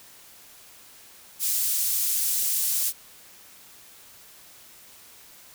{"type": "high-pass noise", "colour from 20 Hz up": "pink", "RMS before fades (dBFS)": -25, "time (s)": [1.39, 2.93], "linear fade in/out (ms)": 50, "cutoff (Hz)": 8300, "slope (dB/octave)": 12, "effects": ["white hiss -50 dBFS RMS until 5.54 s"]}